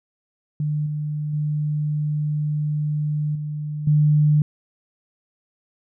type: tone with level steps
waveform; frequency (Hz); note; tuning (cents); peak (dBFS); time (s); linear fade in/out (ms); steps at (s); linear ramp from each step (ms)
sine; 150; D3; +37; -20 / -23 / -20 / -25 / -13; 0.6-4.42; 2; 0.86 / 1.33 / 3.35 / 3.87; 5
effects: none